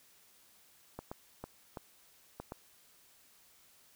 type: clicks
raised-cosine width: 1 ms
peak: -27 dBFS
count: 6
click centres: 0.99 / 1.115 / 1.44 / 1.772 / 2.4 / 2.521 s
effects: white hiss -64 dBFS RMS until 3.95 s